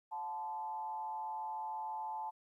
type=tone with frequency modulation; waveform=sine; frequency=873 Hz; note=A5; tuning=14 cents flat; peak=-38 dBFS; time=0.11-2.31 s; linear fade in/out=20 ms; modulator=154 Hz; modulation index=0.58; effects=13-bit